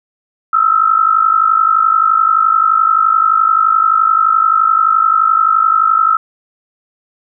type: tone pair together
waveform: sine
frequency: 1285.4 / 1337 Hz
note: E6 / E6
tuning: -44 / +24 cents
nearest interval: minor second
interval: 68 cents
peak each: -11 dBFS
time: 0.53-6.17 s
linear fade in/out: 5 ms
effects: none